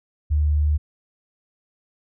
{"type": "tone", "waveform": "sine", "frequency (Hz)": 74.7, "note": "D2", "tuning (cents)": 30, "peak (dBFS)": -16, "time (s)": [0.3, 0.78], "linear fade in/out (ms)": 20, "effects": []}